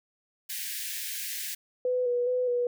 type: high-pass noise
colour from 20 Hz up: white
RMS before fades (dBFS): -35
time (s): 0.49-1.55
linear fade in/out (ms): 10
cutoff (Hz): 1600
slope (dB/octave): 96
type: tone with vibrato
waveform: sine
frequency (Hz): 493.9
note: B4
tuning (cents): 0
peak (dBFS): -24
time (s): 1.85-2.67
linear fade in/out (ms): 2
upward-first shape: square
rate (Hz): 2.4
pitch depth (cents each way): 25
effects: none